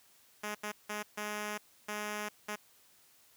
5% pulse tone bursts at uneven times, 209.7 Hz, G#3, 17 cents sharp, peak -25 dBFS, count 6, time 0.43-0.55 / 0.63-0.72 / 0.89-1.03 / 1.17-1.58 / 1.88-2.29 / 2.48-2.56 s, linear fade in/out 10 ms, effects white hiss -64 dBFS RMS until 3.36 s + high-pass 60 Hz 12 dB/octave

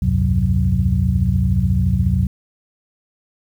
sine tone cluster, 67.5 / 84.1 / 98.2 / 128 / 183.2 Hz, C#2 / E2 / G2 / C3 / F#3, -45 / +35 / +4 / -38 / -17 cents, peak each -20 dBFS, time 0.02-2.27 s, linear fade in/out 5 ms, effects tanh soft clip ceiling -2 dBFS + 8-bit

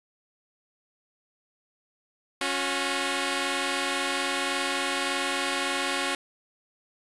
5% pulse tone pair together, 276.5 / 361.4 Hz, C#4 / F#4, -4 / -41 cents, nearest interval perfect fourth, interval 463 cents, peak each -17 / -18 dBFS, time 2.41-6.15 s, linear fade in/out 2 ms, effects resampled to 24000 Hz + 8-bit

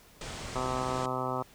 pink low-pass noise, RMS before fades -40 dBFS, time 0.21-1.06 s, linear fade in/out 2 ms, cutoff 8800 Hz, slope 48 dB/octave
harmonic tone, 128.4 Hz, C3, 32 cents flat, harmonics 1 / 2 / 3 / 4 / 5 / 6 / 7 / 8 / 9 / 10, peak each -39 / -39 / -39 / -39 / -39 / -39 / -39 / -39 / -39 / -39 dBFS, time 0.55-1.43 s, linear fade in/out 10 ms
effects pink hiss -57 dBFS RMS until 1.54 s

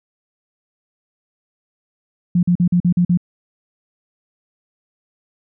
sine tone bursts, 176.2 Hz, F3, 16 cents sharp, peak -11 dBFS, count 7, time 2.35-3.174 s, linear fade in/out 5 ms, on 80 ms, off 44 ms, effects none

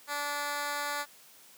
10% pulse tone with high-pass filter, 290 Hz, D4, 22 cents flat, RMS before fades -34 dBFS, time 0.07-1.06 s, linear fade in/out 50 ms, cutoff 810 Hz, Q 0.73, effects white hiss -56 dBFS RMS until 1.57 s + high-pass 150 Hz 12 dB/octave

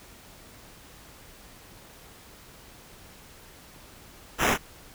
white noise with sample-and-hold, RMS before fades -23 dBFS, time 4.38-4.58 s, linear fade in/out 50 ms, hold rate 4410 Hz, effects pink hiss -50 dBFS RMS until 4.94 s

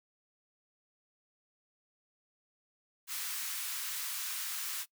white high-pass noise, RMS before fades -38 dBFS, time 3.07-4.86 s, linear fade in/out 50 ms, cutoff 1100 Hz, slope 24 dB/octave, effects noise-tail reverb RT60 0.1 s tail -22 dB re dry

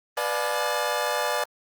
25% pulse chord, B diminished seventh, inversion none, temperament just, 493.9 / 592.7 / 711.2 / 853.4 Hz, B4 / D5 / F5 / Ab5, 0 / +16 / +31 / +47 cents, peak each -27 / -24 / -29 / -26 dBFS, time 0.17-1.44 s, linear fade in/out 5 ms, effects Opus 24 kbps

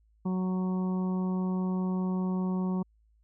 harmonic tone, 185 Hz, F#3, in tune, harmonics 1 / 2 / 3 / 4 / 5 / 6, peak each -27 / -38 / -47 / -47 / -44 / -47 dBFS, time 0.25-2.83 s, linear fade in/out 10 ms, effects added 54 Hz sine -62 dBFS peak until 3.23 s

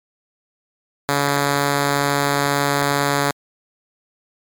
5% pulse tone, 142.1 Hz, C#3, 43 cents sharp, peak -5 dBFS, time 1.09-3.31 s, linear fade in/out 0 ms, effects MP3 96 kbps

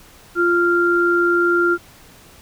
sine tone pair together, 347.2 / 1389 Hz, F4 / F6, -10 / -10 cents, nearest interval 2 octaves, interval 2400 cents, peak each -16 dBFS, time 0.35-1.78 s, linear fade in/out 50 ms, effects pink hiss -46 dBFS RMS until 2.41 s

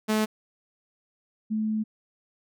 sawtooth / sine tone pair in turn, 215.9 / 216.7 Hz, A3 / A3, -33 / -26 cents, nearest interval unison, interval 7 cents, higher second, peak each -18 / -24 dBFS, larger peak first, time 0.08-0.26 / 1.5-1.84 s, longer second, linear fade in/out 20 ms, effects none

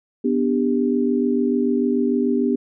sine chord, G major, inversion first, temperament equal with one note detuned, 246.9 / 293.7 / 396.8 Hz, B3 / D4 / G4, 0 / 0 / +21 cents, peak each -19 / -23 / -22 dBFS, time 0.24-2.56 s, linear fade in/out 10 ms, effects none

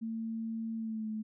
sine tone with pitch glide, 225 to 216.8 Hz, A3 to A3, +39 to -25 cents, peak -34 dBFS, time 0.01-1.23 s, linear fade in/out 20 ms, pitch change -64 cents, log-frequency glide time 0.77-1.08 s, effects none

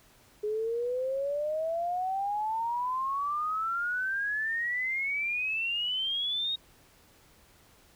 sine exponential sweep, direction up, 416.5 to 3771 Hz, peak -28 dBFS, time 0.43-6.56 s, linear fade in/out 10 ms, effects pink hiss -60 dBFS RMS until 7.95 s

